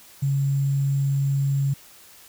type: tone with sample-and-hold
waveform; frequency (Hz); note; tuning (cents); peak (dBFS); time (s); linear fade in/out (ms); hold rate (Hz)
sine; 138.59; C#3; 0; -19; 0.22-1.74; 10; 7350
effects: white hiss -49 dBFS RMS until 2.28 s